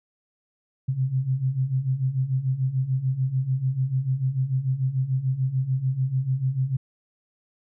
sine beating tone pair, 127.2 / 134 Hz, C3 / C3, -48 / +42 cents, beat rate 6.8 Hz, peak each -27 / -23 dBFS, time 0.88-6.77 s, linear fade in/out 10 ms, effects none

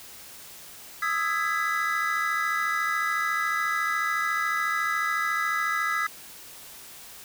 triangle chord, E major seventh, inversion third, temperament equal with one note detuned, 1244.5 / 1318.5 / 1661.2 / 1997.3 Hz, D#6 / E6 / G#6 / B6, 0 / 0 / 0 / +19 cents, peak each -28 dBFS, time 1.02-6.07 s, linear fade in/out 5 ms, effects white hiss -45 dBFS RMS until 7.24 s

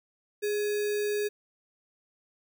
sine tone with sample-and-hold, 415.3 Hz, G#4, in tune, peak -26 dBFS, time 0.42-1.29 s, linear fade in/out 20 ms, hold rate 2100 Hz, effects none

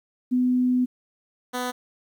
sine / 10% pulse tone pair in turn, 250.7 / 249 Hz, B3 / B3, +26 / +14 cents, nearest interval unison, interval 12 cents, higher first, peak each -18 dBFS, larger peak neither, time 0.31-0.86 / 1.53-1.72 s, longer first, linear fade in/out 20 ms, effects 10-bit

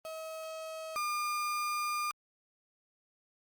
35% pulse tone pair in turn, 639 / 1206.3 Hz, D#5 / D6, +46 / +46 cents, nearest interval major seventh, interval 1100 cents, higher second, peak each -38 / -30 dBFS, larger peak second, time 0.05-0.96 / 0.96-2.11 s, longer second, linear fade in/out 0 ms, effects Opus 32 kbps

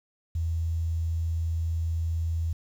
sine tone with quantisation, 82.41 Hz, E2, in tune, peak -25 dBFS, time 0.35-2.53 s, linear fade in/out 5 ms, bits 9, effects none

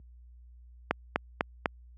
click train, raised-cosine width 0.5 ms, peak -9 dBFS, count 4, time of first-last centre 0.91-1.658 s, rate 4.01 Hz, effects added 60 Hz sine -34 dBFS peak until 1.97 s + high-pass 150 Hz 12 dB/octave

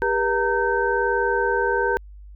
sine tone cluster, 400.4 / 481.5 / 919 / 1544 Hz, G4 / B4 / A#5 / G6, +37 / -44 / -25 / -27 cents, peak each -24 dBFS, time 0.02-1.97 s, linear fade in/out 0 ms, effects added 50 Hz sine -39 dBFS peak until 2.35 s

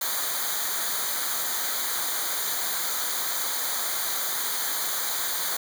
white noise with comb filter, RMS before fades -28 dBFS, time 0.01-5.57 s, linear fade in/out 5 ms, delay 0.37 ms, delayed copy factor -0.9, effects none

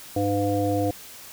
harmonic tone, 101 Hz, G#2, 48 cents flat, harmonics 1 / 3 / 5 / 7, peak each -27 / -25 / -26 / -28 dBFS, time 0.16-0.91 s, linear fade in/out 5 ms, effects white hiss -43 dBFS RMS until 1.32 s

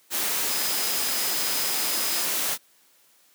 sine tone in noise, 5040 Hz, D#8, 21 cents sharp, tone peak -33 dBFS, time 0.47-2.26 s, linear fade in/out 50 ms, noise white, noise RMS -26 dBFS, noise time 0.1-2.58 s, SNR -10 dB, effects white hiss -60 dBFS RMS until 3.34 s + high-pass 200 Hz 12 dB/octave

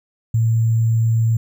sine tone with sample-and-hold, 113.5 Hz, A#2, 46 cents flat, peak -13 dBFS, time 0.34-1.37 s, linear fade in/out 5 ms, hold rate 7350 Hz, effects none

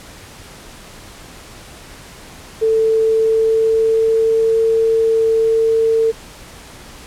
sine tone with pitch glide, 444.2 to 449.9 Hz, A4 to A4, +16 to +39 cents, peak -11 dBFS, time 2.61-6.12 s, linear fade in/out 20 ms, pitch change +23 cents, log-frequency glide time 3.09-4.71 s, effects pink hiss -38 dBFS RMS until 7.06 s + low-pass 11000 Hz 12 dB/octave

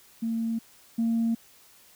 sine tone pair in turn, 227.4 / 229 Hz, A#3 / A#3, -43 / -31 cents, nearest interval unison, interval 12 cents, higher second, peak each -25 / -21 dBFS, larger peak second, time 0.22-0.59 / 0.98-1.35 s, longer neither, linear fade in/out 10 ms, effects tanh soft clip ceiling -19 dBFS + white hiss -56 dBFS RMS until 1.95 s

